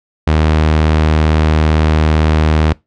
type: tone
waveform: sawtooth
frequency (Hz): 77.78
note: D#2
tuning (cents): 0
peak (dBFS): -5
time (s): 0.27-2.73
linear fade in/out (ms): 5
effects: noise-tail reverb RT60 0.2 s tail -23 dB re dry + low-pass 4000 Hz 12 dB/octave